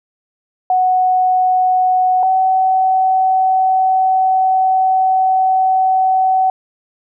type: tone pair in turn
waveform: sine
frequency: 740 / 755.1 Hz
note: F#5 / F#5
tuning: 0 / +35 cents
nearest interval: unison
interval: 35 cents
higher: second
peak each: -10 dBFS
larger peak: neither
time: 0.7-2.23 / 2.23-6.5 s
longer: second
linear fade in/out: 2 ms
effects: none